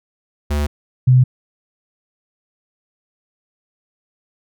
square / sine tone pair in turn, 73.42 / 127.37 Hz, D2 / C3, 0 / -46 cents, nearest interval minor seventh, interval 954 cents, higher second, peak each -17 / -7 dBFS, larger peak second, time 0.5-0.67 / 1.07-1.24 s, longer neither, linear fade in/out 10 ms, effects none

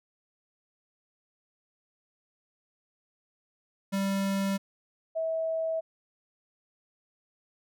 square / sine tone pair in turn, 195.8 / 648 Hz, G3 / E5, -2 / -30 cents, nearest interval octave + major sixth, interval 2072 cents, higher second, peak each -27 dBFS, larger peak neither, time 3.92-4.58 / 5.15-5.81 s, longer neither, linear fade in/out 20 ms, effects none

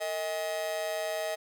45% pulse tone with amplitude modulation, 634 Hz, D#5, 32 cents sharp, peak -27 dBFS, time 0-1.36 s, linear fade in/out 20 ms, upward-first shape sine, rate 179 Hz, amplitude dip 80%, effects none

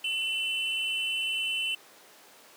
triangle tone pair together, 2691 / 3021 Hz, E7 / F#7, +35 / +35 cents, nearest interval major second, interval 200 cents, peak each -29 / -29 dBFS, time 0.04-1.75 s, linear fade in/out 5 ms, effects pink hiss -53 dBFS RMS until 2.56 s + high-pass 400 Hz 12 dB/octave

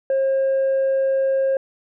sine tone, 537 Hz, C5, 45 cents sharp, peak -14 dBFS, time 0.1-1.57 s, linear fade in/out 2 ms, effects tanh soft clip ceiling -15 dBFS

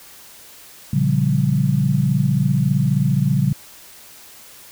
sine chord, G half-diminished seventh, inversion first, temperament just, 117.6 / 141.12 / 176.4 / 196 Hz, Bb2 / Db3 / F3 / G3, +16 / +31 / +18 / 0 cents, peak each -22 / -17 / -22 / -22 dBFS, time 0.93-3.53 s, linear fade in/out 5 ms, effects white hiss -43 dBFS RMS until 4.71 s

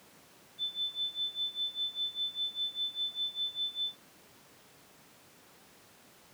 sine tone with tremolo, 3520 Hz, A7, in tune, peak -29 dBFS, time 0.58-3.96 s, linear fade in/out 50 ms, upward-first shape sine, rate 5 Hz, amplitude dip 90%, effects pink hiss -58 dBFS RMS until 6.33 s + high-pass 150 Hz 12 dB/octave

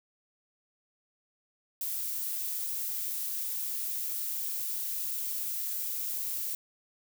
violet noise, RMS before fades -34 dBFS, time 1.81-6.55 s, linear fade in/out 2 ms, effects none

